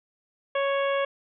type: harmonic tone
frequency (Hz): 554.4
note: C#5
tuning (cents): 0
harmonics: 1 / 2 / 3 / 4 / 5 / 6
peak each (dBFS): -24 / -30 / -34 / -36 / -38 / -40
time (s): 0.55-1.05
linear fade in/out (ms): 5
effects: none